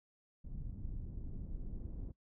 brown noise with low-pass filter sweep, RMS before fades -43 dBFS, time 0.44-2.12 s, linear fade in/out 10 ms, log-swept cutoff 210 to 340 Hz, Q 0.82, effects noise-tail reverb RT60 0.1 s tail -21 dB re dry

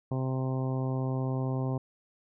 harmonic tone, 130.81 Hz, C3, in tune, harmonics 1 / 2 / 3 / 4 / 5 / 6 / 7 / 8, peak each -29 / -35 / -39 / -41 / -43 / -45 / -46 / -47 dBFS, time 0.11-1.78 s, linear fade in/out 5 ms, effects none

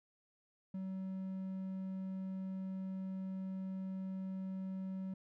triangle tone, 189.6 Hz, F#3, 43 cents sharp, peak -37 dBFS, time 0.74-5.14 s, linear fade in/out 5 ms, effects none

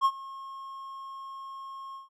triangle tone with ADSR envelope, 1080 Hz, C#6, 45 cents flat, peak -16 dBFS, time 0.01-2.09 s, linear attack 41 ms, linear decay 57 ms, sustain -21 dB, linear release 140 ms, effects none

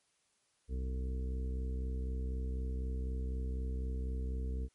harmonic tone, 64 Hz, C2, 38 cents flat, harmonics 1 / 2 / 3 / 4 / 5 / 6 / 7, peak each -34 / -49 / -49 / -50 / -56 / -58 / -50 dBFS, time 0.68-4.69 s, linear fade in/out 50 ms, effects white hiss -75 dBFS RMS until 4.74 s + MP3 48 kbps

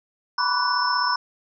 sine tone cluster, 973 / 1009 / 1146 / 1482 / 5300 Hz, B5 / B5 / D6 / F#6 / E8, -26 / +37 / -43 / +2 / +9 cents, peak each -26 dBFS, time 0.38-1.16 s, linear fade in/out 5 ms, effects none

